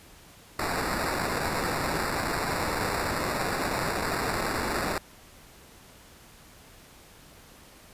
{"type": "noise with sample-and-hold", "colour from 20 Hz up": "violet", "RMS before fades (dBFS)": -29, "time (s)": [0.59, 4.98], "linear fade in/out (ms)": 2, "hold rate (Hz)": 3150, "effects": ["pink hiss -52 dBFS RMS until 7.93 s", "resampled to 32000 Hz"]}